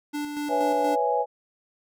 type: tone with tremolo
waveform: square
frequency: 293.7 Hz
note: D4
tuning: in tune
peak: -28 dBFS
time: 0.13-0.96 s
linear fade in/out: 20 ms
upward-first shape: square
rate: 4.2 Hz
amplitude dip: 40%
type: chord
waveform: sine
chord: C# minor seventh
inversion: third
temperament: equal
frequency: 493.9 / 554.4 / 659.3 / 830.6 Hz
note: B4 / C#5 / E5 / G#5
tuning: 0 / 0 / 0 / 0 cents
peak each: -26 / -29 / -30 / -24 dBFS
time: 0.48-1.26 s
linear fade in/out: 50 ms
effects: none